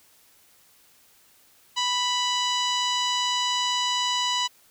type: harmonic tone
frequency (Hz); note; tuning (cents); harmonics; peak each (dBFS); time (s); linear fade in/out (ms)
987.8; B5; 0; 1 / 2 / 3 / 4 / 5 / 6 / 7 / 8; -27 / -34 / -27 / -30 / -35 / -37 / -36 / -43; 1.76-4.48; 20
effects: white hiss -58 dBFS RMS until 4.7 s